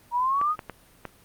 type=exponential sweep; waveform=sine; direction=up; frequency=941 to 1270 Hz; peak=-21 dBFS; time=0.11-0.56 s; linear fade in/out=50 ms
type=clicks; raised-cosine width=0.5 ms; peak=-19 dBFS; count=4; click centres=0.414 / 0.592 / 0.697 / 1.053 s
effects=pink hiss -56 dBFS RMS until 1.24 s + Opus 32 kbps